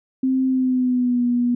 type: tone with pitch glide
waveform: sine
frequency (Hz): 261.6 to 242.7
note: C4 to B3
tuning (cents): 0 to -30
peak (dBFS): -16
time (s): 0.23-1.55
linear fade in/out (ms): 5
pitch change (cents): -130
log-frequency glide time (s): 0.47-1.24
effects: none